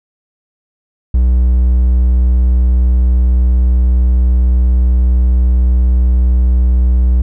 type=tone; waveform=triangle; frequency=61.74 Hz; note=B1; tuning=in tune; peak=-5 dBFS; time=1.14-7.22 s; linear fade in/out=5 ms; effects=none